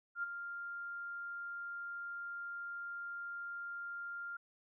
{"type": "tone with ADSR envelope", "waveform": "sine", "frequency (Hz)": 1396.9, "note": "F6", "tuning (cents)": 0, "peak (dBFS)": -33, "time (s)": [0.15, 4.37], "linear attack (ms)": 81, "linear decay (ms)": 18, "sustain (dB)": -8, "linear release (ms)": 7, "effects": []}